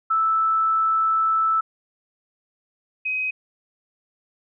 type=tone pair in turn; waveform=sine; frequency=1316 / 2523 Hz; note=E6 / D#7; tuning=-3 / +23 cents; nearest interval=major seventh; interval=1126 cents; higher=second; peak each=-17 / -22 dBFS; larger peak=first; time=0.1-1.61 / 3.05-3.31 s; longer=first; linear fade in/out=10 ms; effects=none